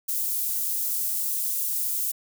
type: high-pass noise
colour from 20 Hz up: white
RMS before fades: -27 dBFS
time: 0.08-2.12 s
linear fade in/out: 10 ms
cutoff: 10000 Hz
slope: 12 dB/octave
effects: none